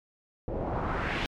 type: noise with low-pass filter sweep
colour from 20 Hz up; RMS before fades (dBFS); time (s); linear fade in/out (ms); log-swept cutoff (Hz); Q
pink; -31; 0.48-1.26; 0; 460 to 3100; 1.8
effects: MP3 96 kbps